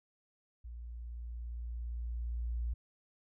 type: tone with level ramp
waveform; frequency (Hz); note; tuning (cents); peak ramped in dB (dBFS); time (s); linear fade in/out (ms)
sine; 58.7; A#1; +13; -43 to -32; 0.64-2.74; 10
effects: none